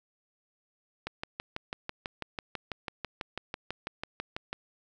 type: click train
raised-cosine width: 0.3 ms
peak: -18 dBFS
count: 22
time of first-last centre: 1.07-4.53 s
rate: 6.07 Hz
effects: none